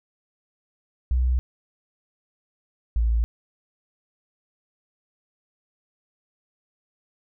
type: tone pair in turn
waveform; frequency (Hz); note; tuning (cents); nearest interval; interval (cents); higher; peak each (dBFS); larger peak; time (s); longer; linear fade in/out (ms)
sine; 62.7 / 56.8; B1 / A#1; +27 / -44; major second; 171; first; -18; neither; 1.11-1.39 / 2.96-3.24; neither; 0
effects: none